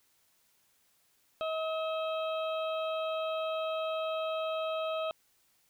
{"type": "harmonic tone with a mistuned harmonic", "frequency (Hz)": 638, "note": "D#5", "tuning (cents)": 43, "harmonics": [1, 2, 4, 5, 6], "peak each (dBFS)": [-32, -38, -44, -46, -48], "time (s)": [1.41, 5.11], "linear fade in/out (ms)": 0, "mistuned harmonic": 4, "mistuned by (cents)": 28, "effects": ["white hiss -70 dBFS RMS until 5.69 s"]}